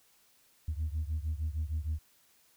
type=beating tone pair; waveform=sine; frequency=75.3 / 81.8 Hz; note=D2 / E2; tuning=+44 / -13 cents; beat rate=6.5 Hz; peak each=-32 / -34 dBFS; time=0.68-1.99 s; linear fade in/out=5 ms; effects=tanh soft clip ceiling -27 dBFS + white hiss -66 dBFS RMS until 2.56 s